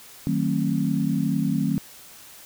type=chord; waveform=sine; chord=D# diminished seventh; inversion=none; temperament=just; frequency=155.56 / 186.68 / 224 / 268.8 Hz; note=D#3 / F#3 / A3 / C4; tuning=0 / +16 / +31 / +47 cents; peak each=-26 dBFS; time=0.27-1.78 s; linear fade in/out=0 ms; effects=white hiss -46 dBFS RMS until 2.45 s